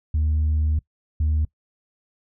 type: tone pair in turn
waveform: sine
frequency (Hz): 76.9 / 76.9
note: D#2 / D#2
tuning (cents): -20 / -20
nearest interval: unison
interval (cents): 0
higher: neither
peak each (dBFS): -16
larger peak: neither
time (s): 0.14-0.79 / 1.2-1.45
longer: first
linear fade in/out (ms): 5
effects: noise-tail reverb RT60 0.1 s tail -23 dB re dry + tanh soft clip ceiling -16 dBFS